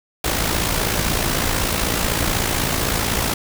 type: noise with amplitude modulation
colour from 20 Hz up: pink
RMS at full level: -18 dBFS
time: 0.24-3.34 s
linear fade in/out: 5 ms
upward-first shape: sine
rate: 56 Hz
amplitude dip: 55%
effects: none